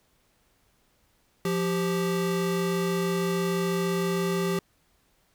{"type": "tone pair together", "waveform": "square", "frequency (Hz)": [174.61, 392], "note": ["F3", "G4"], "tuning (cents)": [0, 0], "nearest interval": "octave + major second", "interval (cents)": 1400, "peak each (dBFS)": -28, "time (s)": [1.45, 4.59], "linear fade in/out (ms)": 2, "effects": ["pink hiss -67 dBFS RMS until 5.34 s"]}